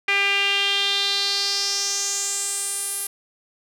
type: tone with band-pass filter sweep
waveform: sawtooth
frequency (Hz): 398.7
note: G4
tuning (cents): +29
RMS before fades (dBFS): -23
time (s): 0.08-3.07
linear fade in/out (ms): 5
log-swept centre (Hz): 2300 to 11000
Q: 4.3
effects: none